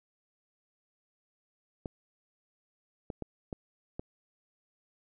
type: clicks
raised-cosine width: 2 ms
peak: -23 dBFS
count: 5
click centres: 1.858 / 3.102 / 3.223 / 3.528 / 3.995 s
effects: none